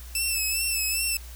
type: tone with vibrato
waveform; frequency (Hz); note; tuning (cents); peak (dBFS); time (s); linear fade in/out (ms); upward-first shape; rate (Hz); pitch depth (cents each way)
10% pulse; 2637; E7; 0; -16; 0.15-1.17; 2; sine; 2.5; 52
effects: added 60 Hz sine -39 dBFS peak until 1.35 s + white hiss -48 dBFS RMS until 1.35 s